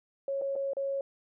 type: tone with dropouts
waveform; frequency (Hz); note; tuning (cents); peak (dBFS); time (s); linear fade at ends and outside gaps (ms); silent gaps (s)
sine; 550; C#5; -14; -29; 0.28-1.01; 2; 0.414-0.419 / 0.555-0.561 / 0.734-0.768
effects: none